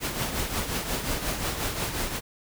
pink noise with tremolo, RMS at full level -27 dBFS, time 0-2.21 s, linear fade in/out 50 ms, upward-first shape triangle, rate 5.6 Hz, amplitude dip 60%, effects none

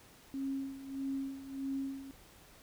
sine tone with tremolo, 271.3 Hz, C#4, 37 cents flat, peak -33 dBFS, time 0.34-2.11 s, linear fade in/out 0 ms, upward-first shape sine, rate 1.6 Hz, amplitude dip 75%, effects pink hiss -59 dBFS RMS until 2.62 s

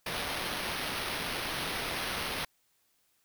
blue noise with sample-and-hold, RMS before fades -35 dBFS, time 0.06-2.45 s, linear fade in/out 5 ms, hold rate 7350 Hz, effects white hiss -72 dBFS RMS until 3.24 s

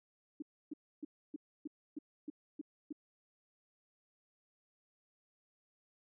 sine tone bursts, 298.2 Hz, D4, 27 cents sharp, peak -39 dBFS, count 9, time 0.4-2.927 s, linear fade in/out 5 ms, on 23 ms, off 290 ms, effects none

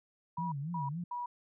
sine tone bursts, 970 Hz, B5, 31 cents flat, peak -35 dBFS, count 3, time 0.37-1.26 s, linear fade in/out 5 ms, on 150 ms, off 220 ms
sine tone with vibrato, 155.6 Hz, D#3, in tune, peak -35 dBFS, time 0.38-1.04 s, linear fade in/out 5 ms, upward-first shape sine, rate 3.6 Hz, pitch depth 210 cents each way
effects none

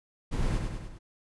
brown noise with echo, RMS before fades -28 dBFS, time 0.31-0.59 s, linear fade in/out 20 ms, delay 100 ms, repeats 4, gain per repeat -4 dB, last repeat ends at 0.99 s, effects resampled to 24000 Hz

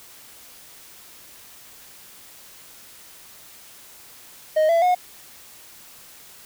triangle tone with pitch steps, 622.3 / 670.8 / 723.1 Hz, D#5 / E5 / F#5, 0 / +30 / -40 cents, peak -13 dBFS, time 4.56-4.95 s, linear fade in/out 10 ms, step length 130 ms, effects white hiss -46 dBFS RMS until 6.45 s

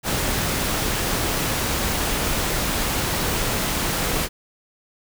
pink noise, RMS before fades -23 dBFS, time 0.03-4.29 s, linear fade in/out 50 ms, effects none

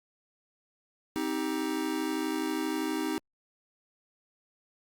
square chord, C minor, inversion none, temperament just, 261.6 / 314 / 392.4 Hz, C4 / Eb4 / G4, 0 / +16 / +2 cents, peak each -36 / -32 / -37 dBFS, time 1.16-3.18 s, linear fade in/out 0 ms, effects Opus 48 kbps

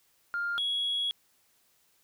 sine tone pair in turn, 1402 / 3335 Hz, F6 / G#7, +6 / +7 cents, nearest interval octave + minor third, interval 1501 cents, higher second, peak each -28 / -26 dBFS, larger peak second, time 0.34-0.58 / 0.58-1.11 s, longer second, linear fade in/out 0 ms, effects tanh soft clip ceiling -24 dBFS + white hiss -68 dBFS RMS until 2.03 s

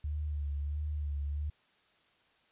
sine tone with vibrato, 73.42 Hz, D2, in tune, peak -32 dBFS, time 0.04-1.5 s, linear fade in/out 5 ms, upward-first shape sine, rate 1.5 Hz, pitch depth 46 cents each way, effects white hiss -68 dBFS RMS until 2.51 s + resampled to 8000 Hz

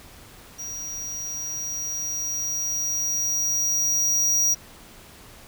square tone with level ramp, 5750 Hz, F8, 50 cents sharp, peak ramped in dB -32 to -18 dBFS, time 0.58-4.55 s, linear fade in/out 20 ms, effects pink hiss -47 dBFS RMS until 5.47 s

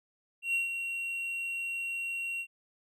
triangle tone with ADSR envelope, 2743 Hz, F7, 32 cents flat, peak -24 dBFS, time 0.42-2.47 s, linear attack 120 ms, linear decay 140 ms, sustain -7 dB, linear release 70 ms, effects none

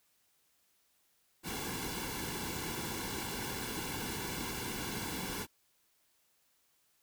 pink noise with comb filter, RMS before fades -39 dBFS, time 1.43-5.47 s, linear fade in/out 50 ms, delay 1.6 ms, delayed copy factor -0.7, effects white hiss -73 dBFS RMS until 7.02 s

